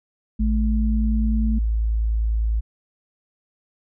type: tone with pitch glide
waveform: sine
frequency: 216.3 to 220.1 Hz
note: A3 to A3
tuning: -29 to +1 cents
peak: -22 dBFS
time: 0.39-1.59 s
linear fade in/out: 10 ms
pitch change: +30 cents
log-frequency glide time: 0.54-1.47 s
type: tone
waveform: sine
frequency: 55 Hz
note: A1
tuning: in tune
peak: -18 dBFS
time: 0.39-2.61 s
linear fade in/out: 20 ms
effects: none